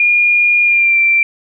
sine tone with pitch glide, 2423 to 2353 Hz, D#7 to D7, -47 to +3 cents, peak -8 dBFS, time 0-1.23 s, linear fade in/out 2 ms, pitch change -50 cents, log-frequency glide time 0.63-0.98 s, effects none

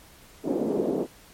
white band-pass noise, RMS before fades -26 dBFS, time 0.43-1.07 s, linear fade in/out 50 ms, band 210 to 480 Hz, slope 24 dB/octave, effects pink hiss -52 dBFS RMS until 1.33 s + MP3 64 kbps

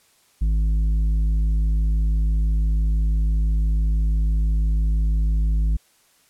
sine tone with tanh clipping, 53 Hz, G#1, 36 cents sharp, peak -18 dBFS, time 0.41-5.77 s, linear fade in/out 10 ms, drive 7 dB, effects white hiss -59 dBFS RMS until 6.29 s + low-pass 12000 Hz 12 dB/octave

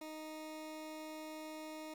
20% pulse tone, 311.1 Hz, D#4, in tune, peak -40 dBFS, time 0.01-1.94 s, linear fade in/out 5 ms, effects 11-bit

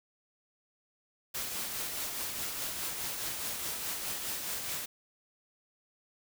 white noise with tremolo, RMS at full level -35 dBFS, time 1.34-4.86 s, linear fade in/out 10 ms, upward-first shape triangle, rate 4.8 Hz, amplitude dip 40%, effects none

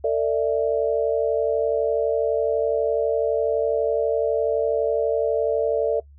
sine chord, A suspended fourth, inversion none, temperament equal with one note detuned, 450.5 / 587.3 / 659.3 Hz, A4 / D5 / E5, +41 / 0 / 0 cents, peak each -21 / -23 / -25 dBFS, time 0.04-6 s, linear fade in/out 5 ms, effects noise-tail reverb RT60 0.1 s tail -22 dB re dry + added 71 Hz sine -45 dBFS peak until 6.18 s

